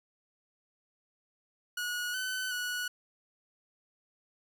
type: tone with pitch steps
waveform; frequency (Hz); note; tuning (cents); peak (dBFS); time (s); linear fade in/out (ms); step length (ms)
sawtooth; 1456 / 1514 / 1468; F#6 / F#6 / F#6; -28 / +39 / -14; -29; 1.77-2.88; 5; 370
effects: 11-bit